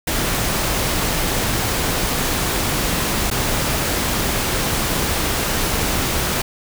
pink noise with dropouts, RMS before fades -20 dBFS, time 0.07-6.42 s, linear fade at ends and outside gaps 5 ms, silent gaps 3.302-3.311 s, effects none

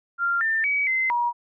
sine tone with pitch steps, 1389 / 1792 / 2271 / 2063 / 956 Hz, F6 / A6 / C#7 / C7 / A#5, -10 / +31 / +41 / -25 / +43 cents, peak -20 dBFS, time 0.18-1.33 s, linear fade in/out 50 ms, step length 230 ms, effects none

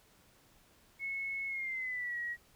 sine tone with pitch glide, 2191 to 1907.4 Hz, C#7 to A#6, -21 to +39 cents, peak -35 dBFS, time 0.99-2.37 s, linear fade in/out 50 ms, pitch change -240 cents, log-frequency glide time 1.47-2.18 s, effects pink hiss -65 dBFS RMS until 2.55 s

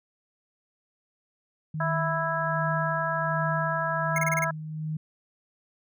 sine tone with tremolo, 155.56 Hz, D#3, in tune, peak -27 dBFS, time 1.74-4.97 s, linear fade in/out 5 ms, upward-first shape sine, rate 1.3 Hz, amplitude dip 55%
harmonic tone, 329.6 Hz, E4, in tune, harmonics 2 / 3 / 4 / 5, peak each -31 / -31 / -31 / -31 dBFS, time 1.8-4.51 s, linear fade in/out 5 ms
square tone bursts, 2146 Hz, C7, 43 cents sharp, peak -26 dBFS, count 6, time 4.16-4.443 s, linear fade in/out 2 ms, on 23 ms, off 29 ms
effects none

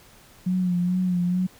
sine tone with vibrato, 180.1 Hz, F#3, 46 cents flat, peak -20 dBFS, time 0.46-1.47 s, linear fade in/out 10 ms, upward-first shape sine, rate 2.3 Hz, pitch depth 42 cents each way, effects pink hiss -52 dBFS RMS until 1.59 s

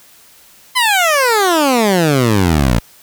15% pulse exponential sweep, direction down, 1042 to 54.2 Hz, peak -4 dBFS, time 0.75-2.8 s, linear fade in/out 20 ms, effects white hiss -45 dBFS RMS until 3.02 s

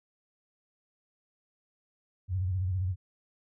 sine tone with vibrato, 92.5 Hz, F#2, in tune, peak -27 dBFS, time 2.28-2.96 s, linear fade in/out 50 ms, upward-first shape square, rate 15 Hz, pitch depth 75 cents each way, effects none

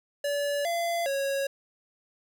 square tone with pitch steps, 574 / 682 / 551 Hz, D5 / F5 / C#5, -40 / -41 / -11 cents, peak -27 dBFS, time 0.24-1.47 s, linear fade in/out 5 ms, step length 410 ms, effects none

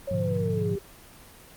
sine exponential sweep, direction down, 560 to 391.5 Hz, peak -28 dBFS, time 0.07-0.79 s, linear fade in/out 10 ms
sine chord, G# diminished seventh, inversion none, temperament equal, 103.83 / 123.47 / 146.83 / 174.61 Hz, G#2 / B2 / D3 / F3, 0 / 0 / 0 / 0 cents, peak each -29 / -34 / -34 / -29 dBFS, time 0.11-0.76 s, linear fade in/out 5 ms
effects pink hiss -49 dBFS RMS until 1.56 s + Opus 24 kbps

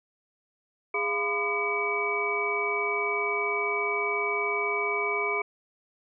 sine tone cluster, 412.8 / 689 / 1012 / 1212 / 2277 Hz, G#4 / F5 / B5 / D#6 / C#7, -10 / -24 / +42 / -46 / +46 cents, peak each -31 / -36 / -33 / -35 / -28 dBFS, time 0.94-5.42 s, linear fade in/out 5 ms, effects none

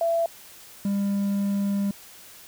sine / triangle tone pair in turn, 670 / 199.94 Hz, E5 / G3, +28 / +34 cents, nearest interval octave + major sixth, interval 2094 cents, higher first, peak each -20 dBFS, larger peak neither, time 0.01-0.26 / 0.85-1.91 s, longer second, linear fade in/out 2 ms, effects white hiss -47 dBFS RMS until 2.47 s

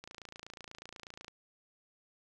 click train, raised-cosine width 0.2 ms, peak -29 dBFS, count 36, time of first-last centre 0.04-1.281 s, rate 28.2 Hz, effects none

